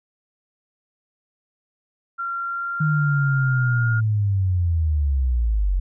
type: tone with pitch glide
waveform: sine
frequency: 1376 to 1418 Hz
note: F6 to F6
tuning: -26 to +26 cents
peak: -24 dBFS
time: 2.18-4.01 s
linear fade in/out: 20 ms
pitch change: +52 cents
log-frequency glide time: 2.39-3.88 s
type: linear sweep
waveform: sine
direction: down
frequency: 155.4 to 43.93 Hz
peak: -17 dBFS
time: 2.8-5.8 s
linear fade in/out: 10 ms
effects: none